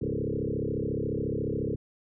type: tone with frequency modulation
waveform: sine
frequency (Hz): 277.2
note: C#4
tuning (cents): 0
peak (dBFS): -27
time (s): 0.01-1.76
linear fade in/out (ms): 10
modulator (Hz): 34.2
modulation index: 5.8
effects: none